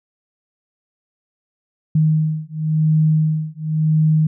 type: beating tone pair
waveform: sine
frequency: 155.56 / 156.5 Hz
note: D#3 / D#3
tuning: 0 / +10 cents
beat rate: 0.94 Hz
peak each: -17 dBFS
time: 1.95-4.27 s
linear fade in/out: 5 ms
effects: none

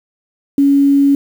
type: tone with quantisation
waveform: sine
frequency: 280 Hz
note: C#4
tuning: 18 cents sharp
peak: -7 dBFS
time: 0.58-1.15 s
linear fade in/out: 2 ms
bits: 6
effects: none

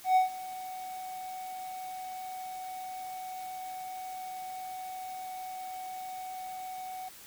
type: tone with ADSR envelope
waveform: triangle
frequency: 746 Hz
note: F#5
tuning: 14 cents sharp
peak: -17 dBFS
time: 0.04-7.09 s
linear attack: 120 ms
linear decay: 130 ms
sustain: -19 dB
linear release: 8 ms
effects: white hiss -51 dBFS RMS until 7.26 s

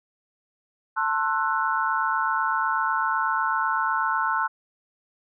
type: chord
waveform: sine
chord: F# half-diminished seventh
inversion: first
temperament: just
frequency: 888 / 1065.6 / 1332 / 1480 Hz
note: A5 / C6 / E6 / F#6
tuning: +16 / +31 / +18 / 0 cents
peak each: -27 dBFS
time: 0.96-4.48 s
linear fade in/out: 20 ms
effects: none

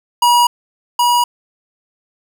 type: tone pair in turn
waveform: square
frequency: 962 / 965.5 Hz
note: B5 / B5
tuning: -46 / -39 cents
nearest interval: unison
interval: 7 cents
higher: second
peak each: -9 / -11 dBFS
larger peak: first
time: 0.22-0.47 / 0.99-1.24 s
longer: neither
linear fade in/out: 5 ms
effects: none

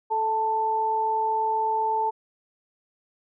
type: tone pair together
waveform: sine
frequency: 436.9 / 884 Hz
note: A4 / A5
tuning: -12 / +8 cents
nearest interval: octave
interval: 1220 cents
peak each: -30 / -22 dBFS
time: 0.1-2.11 s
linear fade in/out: 20 ms
effects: none

